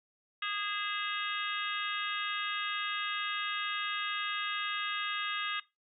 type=harmonic tone with a mistuned harmonic; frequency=411.1 Hz; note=G#4; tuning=18 cents flat; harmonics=3 / 4 / 5 / 6 / 7 / 8 / 9; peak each=-38 / -39 / -40 / -41 / -41 / -42 / -43 dBFS; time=0.42-5.6 s; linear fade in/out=5 ms; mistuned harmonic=6; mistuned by=+97 cents; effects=noise-tail reverb RT60 0.2 s tail -17 dB re dry